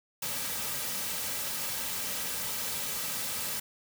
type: noise with comb filter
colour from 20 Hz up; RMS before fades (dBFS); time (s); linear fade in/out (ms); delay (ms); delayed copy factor
white; -34; 0.22-3.6; 5; 2.8; -0.5
effects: none